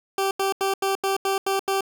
20% pulse tone bursts, 389.3 Hz, G4, 12 cents flat, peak -16 dBFS, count 8, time 0.18-1.808 s, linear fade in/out 2 ms, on 130 ms, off 84 ms, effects none

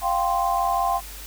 sine chord, F suspended second, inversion none, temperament equal, 698.5 / 784 / 1046.5 Hz, F5 / G5 / C6, 0 / 0 / 0 cents, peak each -24 dBFS, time 0.01-1.01 s, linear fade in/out 50 ms, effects added 50 Hz sine -39 dBFS peak until 1.26 s + white hiss -40 dBFS RMS until 1.26 s

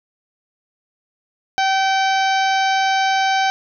harmonic tone, 771 Hz, G5, 29 cents flat, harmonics 1 / 2 / 3 / 4 / 5 / 6 / 7 / 8, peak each -16 / -22 / -26 / -28 / -30 / -32 / -33 / -34 dBFS, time 1.58-3.5 s, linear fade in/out 0 ms, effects none

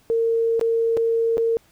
sine tone with dropouts, 457.5 Hz, A#4, 32 cents flat, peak -17 dBFS, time 0.1-1.57 s, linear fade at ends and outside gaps 0 ms, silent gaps 0.595-0.612 / 0.969-0.973 / 1.371-1.38 s, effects pink hiss -58 dBFS RMS until 1.71 s

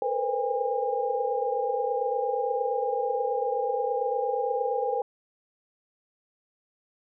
sine tone cluster, 449 / 471 / 489.5 / 518 / 810 Hz, A4 / A#4 / B4 / C5 / G#5, +35 / +18 / -15 / -17 / -43 cents, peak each -34 / -35 / -30 / -31 / -29 dBFS, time 0.02-5.02 s, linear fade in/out 2 ms, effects none

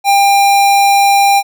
square tone, 798 Hz, G5, 31 cents sharp, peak -7 dBFS, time 0.04-1.43 s, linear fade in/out 50 ms, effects none

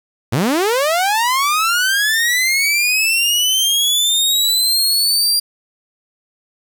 sawtooth linear sweep, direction up, 99.6 to 4787 Hz, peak -10 dBFS, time 0.32-5.4 s, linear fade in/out 10 ms, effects 7-bit

